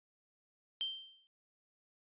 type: tone with exponential decay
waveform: sine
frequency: 3136 Hz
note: G7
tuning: in tune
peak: -31 dBFS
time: 0.81-1.27 s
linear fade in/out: 0 ms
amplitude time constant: 100 ms
effects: tanh soft clip ceiling -28 dBFS + resampled to 8000 Hz